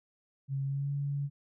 sine tone with pitch glide, 136.8 to 141.71 Hz, C#3 to C#3, -23 to +39 cents, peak -30 dBFS, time 0.48-1.3 s, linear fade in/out 50 ms, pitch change +62 cents, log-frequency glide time 0.64-0.91 s, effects none

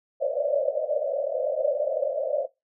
white band-pass noise, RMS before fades -26 dBFS, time 0.2-2.47 s, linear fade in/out 20 ms, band 530 to 620 Hz, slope 96 dB/octave, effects noise-tail reverb RT60 0.2 s tail -20 dB re dry

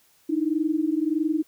sine tone pair together, 301.6 / 323.2 Hz, D4 / E4, +46 / -34 cents, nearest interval minor second, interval 120 cents, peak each -24 dBFS, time 0.29-1.43 s, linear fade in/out 10 ms, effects white hiss -61 dBFS RMS until 1.47 s

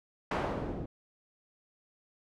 white noise with low-pass filter sweep, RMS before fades -35 dBFS, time 0.31-0.86 s, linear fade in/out 5 ms, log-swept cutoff 1200 to 240 Hz, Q 0.79, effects none

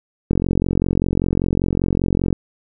click train, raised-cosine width 3 ms, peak -5 dBFS, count 92, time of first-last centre 0.31-2.328 s, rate 45.1 Hz, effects none

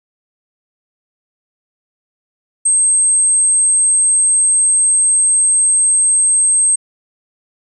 sine tone, 8372 Hz, C9, in tune, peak -9 dBFS, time 2.65-6.76 s, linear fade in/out 10 ms, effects none

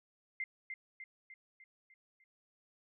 sine tone with echo, 2093 Hz, C7, in tune, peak -35 dBFS, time 0.4-0.44 s, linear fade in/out 2 ms, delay 300 ms, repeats 6, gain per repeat -5 dB, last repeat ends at 2.24 s, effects none

